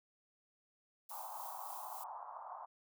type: noise with tremolo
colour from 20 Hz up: violet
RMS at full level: -49 dBFS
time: 1.09-2.04 s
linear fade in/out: 5 ms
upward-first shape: sine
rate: 3.5 Hz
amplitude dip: 35%
type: band-pass noise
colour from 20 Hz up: pink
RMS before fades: -48 dBFS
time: 1.1-2.66 s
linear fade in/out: 20 ms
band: 750 to 1100 Hz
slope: 48 dB/octave
effects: none